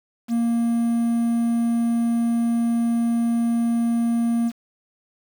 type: tone with quantisation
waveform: triangle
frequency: 233.1 Hz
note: A#3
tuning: in tune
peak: -16 dBFS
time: 0.28-4.52 s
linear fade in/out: 50 ms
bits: 7
effects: none